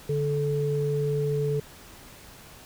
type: tone pair together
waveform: sine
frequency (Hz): 145.41 / 435.2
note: D3 / A4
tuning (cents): -17 / -19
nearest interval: octave + perfect fifth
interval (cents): 1898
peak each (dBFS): -26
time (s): 0.09-1.6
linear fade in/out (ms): 5
effects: pink hiss -48 dBFS RMS until 2.65 s